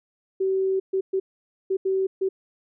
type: tone bursts at uneven times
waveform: sine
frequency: 382.3 Hz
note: G4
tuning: 43 cents flat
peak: -20 dBFS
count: 6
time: 0.4-0.8 / 0.93-1.01 / 1.13-1.2 / 1.7-1.77 / 1.85-2.07 / 2.21-2.29 s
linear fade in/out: 10 ms
effects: none